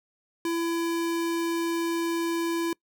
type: tone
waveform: square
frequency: 335.4 Hz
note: E4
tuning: 30 cents sharp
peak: -26 dBFS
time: 0.45-2.73 s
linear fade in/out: 2 ms
effects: noise-tail reverb RT60 0.1 s tail -25 dB re dry